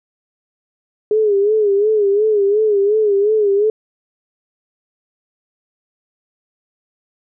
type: tone with vibrato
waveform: sine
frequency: 415.3 Hz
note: G#4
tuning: in tune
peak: -11 dBFS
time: 1.11-3.7 s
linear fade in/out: 2 ms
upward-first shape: sine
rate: 2.8 Hz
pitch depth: 89 cents each way
effects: none